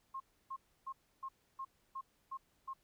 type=tone bursts; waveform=sine; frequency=1070 Hz; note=C6; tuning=38 cents sharp; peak=-40 dBFS; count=8; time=0.14-2.736 s; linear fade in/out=10 ms; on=62 ms; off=300 ms; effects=pink hiss -75 dBFS RMS until 2.83 s